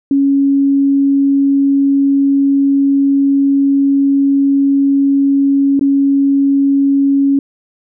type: tone with dropouts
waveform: sine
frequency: 277.2 Hz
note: C#4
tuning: in tune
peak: -8 dBFS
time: 0.11-7.39 s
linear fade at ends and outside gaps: 2 ms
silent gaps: 5.794-5.81 s
effects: none